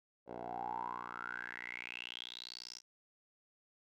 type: tone with band-pass filter sweep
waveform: 10% pulse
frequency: 60.2 Hz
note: B1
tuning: 44 cents flat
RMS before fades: -45 dBFS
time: 0.26-2.82 s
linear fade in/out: 50 ms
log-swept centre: 570 to 5700 Hz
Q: 9.1
effects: none